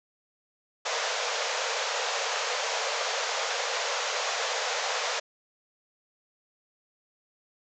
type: band-pass noise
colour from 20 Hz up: pink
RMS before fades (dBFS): -30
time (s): 0.85-5.2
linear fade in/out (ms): 10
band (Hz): 450 to 7200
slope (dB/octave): 96
effects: none